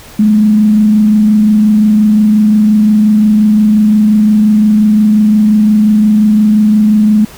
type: tone with frequency modulation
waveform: sine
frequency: 212.7 Hz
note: G#3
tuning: 42 cents sharp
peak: -4 dBFS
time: 0.19-7.25 s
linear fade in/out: 5 ms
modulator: 25.7 Hz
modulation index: 0.27
effects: pink hiss -34 dBFS RMS until 7.37 s